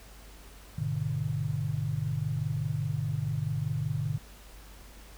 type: chord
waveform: sine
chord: G# diminished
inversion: none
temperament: just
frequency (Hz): 103.83 / 124.59 / 149.51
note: G#2 / B2 / D3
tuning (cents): 0 / +16 / +31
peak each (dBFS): -34 / -33 / -31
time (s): 0.78-4.18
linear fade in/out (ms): 5
effects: added 50 Hz sine -49 dBFS peak until 5.17 s + pink hiss -53 dBFS RMS until 5.17 s